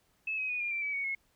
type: tone with pitch steps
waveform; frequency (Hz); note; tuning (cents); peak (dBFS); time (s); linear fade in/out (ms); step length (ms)
sine; 2600 / 2535 / 2471 / 2409 / 2349 / 2290 / 2232 / 2176; E7 / D#7 / D#7 / D7 / D7 / D7 / C#7 / C#7; -24 / +32 / -13 / +43 / 0 / -44 / +11 / -33; -31; 0.27-1.15; 5; 110
effects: pink hiss -71 dBFS RMS until 1.35 s